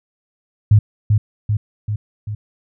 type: tone with echo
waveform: sine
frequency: 105.5 Hz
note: G#2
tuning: 28 cents sharp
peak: -6 dBFS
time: 0.71-0.79 s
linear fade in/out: 5 ms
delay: 390 ms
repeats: 4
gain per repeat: -4 dB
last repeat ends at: 2.35 s
effects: none